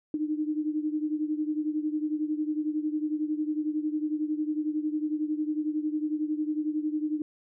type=beating tone pair; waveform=sine; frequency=302.7 / 313.7 Hz; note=D#4 / D#4; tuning=-48 / +14 cents; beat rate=11 Hz; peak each=-28 / -32 dBFS; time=0.14-7.22 s; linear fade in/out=2 ms; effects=none